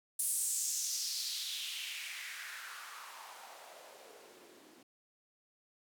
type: noise with band-pass filter sweep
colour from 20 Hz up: blue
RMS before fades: -41 dBFS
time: 0.19-4.83 s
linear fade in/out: 5 ms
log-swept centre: 10000 to 270 Hz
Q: 2.9
effects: none